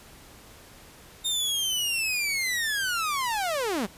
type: linear sweep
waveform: sawtooth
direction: down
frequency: 3682 to 174.61 Hz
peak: -22 dBFS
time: 1.24-3.87 s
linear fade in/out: 20 ms
effects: pink hiss -50 dBFS RMS until 3.97 s + resampled to 32000 Hz